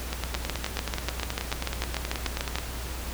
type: two click trains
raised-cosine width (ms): 0.2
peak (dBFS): -10 / -12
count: 16 / 24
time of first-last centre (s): 0.35-2.556 / 0.13-2.585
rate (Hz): 6.8 / 9.37
effects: added 60 Hz sine -34 dBFS peak until 3.13 s + pink hiss -38 dBFS RMS until 3.13 s